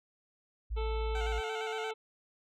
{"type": "tone", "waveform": "sine", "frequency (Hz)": 55.3, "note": "A1", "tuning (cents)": 9, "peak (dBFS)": -31, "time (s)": [0.7, 1.41], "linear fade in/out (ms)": 20}
{"type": "harmonic tone", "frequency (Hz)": 440, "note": "A4", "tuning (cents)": 0, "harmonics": [1, 2, 3, 5, 6, 7, 8, 9], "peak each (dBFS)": [-36, -42, -46, -50, -52, -53, -54, -55], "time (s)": [0.76, 1.94], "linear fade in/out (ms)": 20}
{"type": "tone with vibrato", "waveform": "15% pulse", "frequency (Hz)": 740, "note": "F#5", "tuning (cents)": 0, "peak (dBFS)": -32, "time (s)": [1.15, 1.91], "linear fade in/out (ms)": 2, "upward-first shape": "square", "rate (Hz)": 8.7, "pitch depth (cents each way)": 59}
{"effects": ["low-pass 6000 Hz 12 dB/octave", "MP3 96 kbps"]}